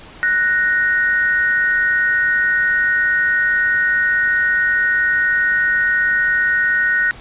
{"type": "tone pair together", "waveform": "sine", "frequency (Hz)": [1480, 1864.7], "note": ["F#6", "A#6"], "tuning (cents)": [0, 0], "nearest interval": "major third", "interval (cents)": 400, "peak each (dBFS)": -16, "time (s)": [0.23, 7.11], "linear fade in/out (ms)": 0, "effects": ["pink hiss -39 dBFS RMS until 7.2 s", "resampled to 8000 Hz"]}